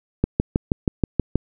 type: click train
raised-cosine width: 3 ms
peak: -4 dBFS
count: 8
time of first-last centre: 0.24-1.356 s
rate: 6.27 Hz
effects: none